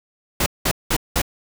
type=noise bursts; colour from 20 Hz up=pink; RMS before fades=-19 dBFS; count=4; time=0.4-1.218 s; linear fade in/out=5 ms; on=62 ms; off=190 ms; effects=none